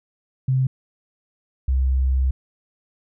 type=tone pair in turn; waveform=sine; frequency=130.81 / 65.41 Hz; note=C3 / C2; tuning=0 / 0 cents; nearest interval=octave; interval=1200 cents; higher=first; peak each=-16 dBFS; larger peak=neither; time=0.48-0.67 / 1.68-2.31 s; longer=second; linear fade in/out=5 ms; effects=none